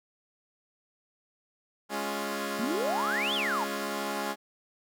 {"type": "chord", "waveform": "10% pulse", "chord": "Db major", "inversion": "second", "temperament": "equal", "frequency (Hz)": [207.7, 277.2, 349.2], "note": ["Ab3", "Db4", "F4"], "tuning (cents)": [0, 0, 0], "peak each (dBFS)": [-26, -27, -29], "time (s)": [1.89, 4.36], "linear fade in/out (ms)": 50}
{"type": "exponential two-way sweep", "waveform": "sine", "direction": "up then down", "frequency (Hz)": [200.4, 3586, 807], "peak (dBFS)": -28, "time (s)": [2.59, 3.64], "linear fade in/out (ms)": 5, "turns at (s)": 3.34}
{"effects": []}